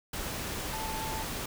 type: tone in noise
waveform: sine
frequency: 880 Hz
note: A5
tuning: in tune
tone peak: -37 dBFS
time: 0.73-1.23 s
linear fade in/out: 5 ms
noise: pink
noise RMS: -36 dBFS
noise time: 0.13-1.46 s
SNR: -4 dB
effects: none